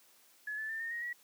sine tone with pitch steps, 1704 / 1745.8 / 1788.7 / 1832.6 / 1877.6 / 1923.8 Hz, G#6 / A6 / A6 / A#6 / A#6 / B6, +44 / -14 / +28 / -30 / +12 / -46 cents, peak -36 dBFS, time 0.47-1.13 s, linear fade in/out 5 ms, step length 110 ms, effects white hiss -64 dBFS RMS until 1.23 s + high-pass 200 Hz 12 dB/octave

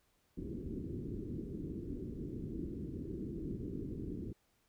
white low-pass noise, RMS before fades -42 dBFS, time 0.37-4.33 s, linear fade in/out 10 ms, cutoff 380 Hz, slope 48 dB/octave, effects pink hiss -75 dBFS RMS until 4.68 s

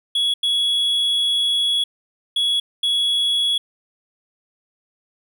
triangle tone bursts at uneven times, 3361 Hz, G#7, 20 cents sharp, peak -15 dBFS, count 4, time 0.15-0.34 / 0.43-1.84 / 2.36-2.6 / 2.83-3.58 s, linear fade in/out 5 ms, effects none

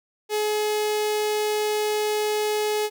sawtooth tone with notch filter, 423.7 Hz, G#4, 35 cents sharp, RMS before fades -24 dBFS, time 0.29-2.9 s, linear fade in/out 50 ms, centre 1400 Hz, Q 1.7, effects none

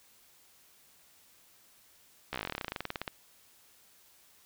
slowing click train, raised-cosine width 0.3 ms, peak -18 dBFS, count 24, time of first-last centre 2.33-3.078 s, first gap 14 ms, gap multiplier 1.07, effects white hiss -62 dBFS RMS until 4.45 s

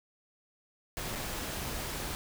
pink noise with dropouts, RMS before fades -37 dBFS, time 0.97-2.15 s, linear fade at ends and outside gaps 0 ms, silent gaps 1.153-1.157 s, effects none

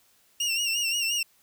25% pulse tone with vibrato, 2782 Hz, F7, 7 cents flat, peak -21 dBFS, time 0.4-1.23 s, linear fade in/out 5 ms, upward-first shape sine, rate 5.7 Hz, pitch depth 70 cents each way, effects white hiss -63 dBFS RMS until 1.42 s

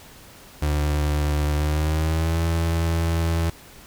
35% pulse tone with pitch glide, 74.2 to 82.81 Hz, D2 to E2, +18 to +8 cents, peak -18 dBFS, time 0.62-3.5 s, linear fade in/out 5 ms, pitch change +190 cents, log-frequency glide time 1.56-2.41 s, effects pink hiss -46 dBFS RMS until 3.86 s

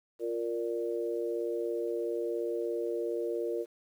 sine chord, Bb major, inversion second, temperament equal, 349.2 / 466.2 / 587.3 Hz, F4 / Bb4 / D5, 0 / 0 / 0 cents, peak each -34 / -33 / -39 dBFS, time 0.19-3.66 s, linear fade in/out 50 ms, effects 10-bit

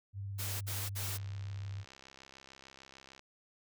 sine tone with vibrato, 99 Hz, G2, 18 cents sharp, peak -38 dBFS, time 0.13-1.85 s, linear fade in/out 50 ms, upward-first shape sine, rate 19 Hz, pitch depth 35 cents each way
white noise bursts, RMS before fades -40 dBFS, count 3, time 0.38-1.18 s, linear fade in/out 20 ms, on 230 ms, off 55 ms
click train, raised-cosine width 0.2 ms, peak -36 dBFS, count 146, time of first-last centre 1.02-3.194 s, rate 66.7 Hz
effects none

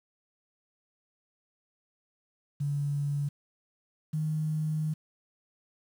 sine tone pair in turn, 143.5 / 154.96 Hz, D3 / D#3, -40 / -7 cents, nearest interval minor second, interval 133 cents, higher second, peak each -27 dBFS, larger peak neither, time 2.6-3.29 / 4.13-4.94 s, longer second, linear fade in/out 10 ms, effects 9-bit

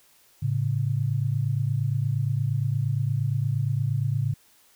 sine tone pair together, 110 / 138.59 Hz, A2 / C#3, 0 / 0 cents, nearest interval major third, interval 400 cents, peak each -25 dBFS, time 0.42-4.34 s, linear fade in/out 10 ms, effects white hiss -59 dBFS RMS until 4.75 s

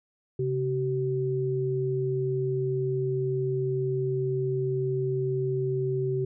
sine tone pair together, 134.32 / 381 Hz, C3 / G4, +46 / -49 cents, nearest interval octave + tritone, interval 1805 cents, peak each -28 / -27 dBFS, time 0.39-6.25 s, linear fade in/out 5 ms, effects none

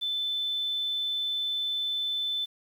sine tone, 3520 Hz, A7, in tune, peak -27 dBFS, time 0.01-2.46 s, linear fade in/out 20 ms, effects 9-bit

